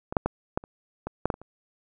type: clicks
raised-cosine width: 1 ms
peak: -18 / -6 / -10 / -11 / -29 / -17 / -8 / -10 / -27 / -30 dBFS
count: 10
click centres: 0.125 / 0.168 / 0.26 / 0.575 / 0.639 / 1.07 / 1.256 / 1.302 / 1.341 / 1.416 s
effects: none